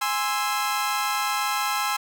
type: chord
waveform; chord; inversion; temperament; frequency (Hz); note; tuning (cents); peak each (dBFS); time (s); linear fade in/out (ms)
sawtooth; Ab augmented; none; equal with one note detuned; 827.3 / 1046.5 / 1318.5; Ab5 / C6 / E6; -7 / 0 / 0; -24 / -24 / -24; 0.01-1.97; 10
effects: none